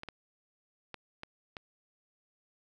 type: clicks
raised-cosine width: 0.3 ms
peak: -25 dBFS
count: 5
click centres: 0.034 / 0.087 / 0.943 / 1.234 / 1.568 s
effects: none